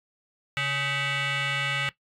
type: tone with frequency modulation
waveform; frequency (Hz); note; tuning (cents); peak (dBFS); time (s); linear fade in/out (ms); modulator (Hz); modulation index
sine; 138.59; C#3; 0; -22; 0.57-1.89; 0; 701; 4.2
effects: noise-tail reverb RT60 0.1 s tail -18 dB re dry + tanh soft clip ceiling -24 dBFS